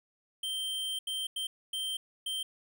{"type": "tone bursts at uneven times", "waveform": "square", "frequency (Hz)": 3136, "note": "G7", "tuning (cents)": 0, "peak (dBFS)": -33, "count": 5, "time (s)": [[0.43, 0.99], [1.07, 1.27], [1.36, 1.47], [1.73, 1.97], [2.26, 2.43]], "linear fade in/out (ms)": 5, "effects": []}